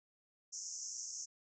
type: band-pass noise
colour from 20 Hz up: pink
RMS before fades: -45 dBFS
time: 0.52-1.26 s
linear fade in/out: 20 ms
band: 5500 to 7100 Hz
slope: 96 dB/octave
effects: none